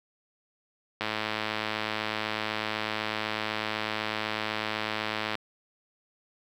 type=click train; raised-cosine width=0.3 ms; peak=-13 dBFS; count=470; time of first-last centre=1.01-5.353 s; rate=108 Hz; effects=high-pass 100 Hz 12 dB/octave + 8-bit